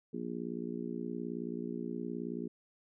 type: harmonic tone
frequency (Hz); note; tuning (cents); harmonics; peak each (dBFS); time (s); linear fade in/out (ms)
58.9; A#1; +19; 3 / 4 / 5 / 6 / 7; -43 / -40 / -44 / -43 / -44; 0.13-2.48; 10
effects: none